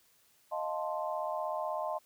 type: chord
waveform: sine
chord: F dominant seventh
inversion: third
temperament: equal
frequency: 622.3 / 698.5 / 880 / 1046.5 Hz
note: Eb5 / F5 / A5 / C6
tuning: 0 / 0 / 0 / 0 cents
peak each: -36 / -39 / -39 / -39 dBFS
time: 0.51-1.99 s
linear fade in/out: 20 ms
effects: white hiss -67 dBFS RMS until 2.05 s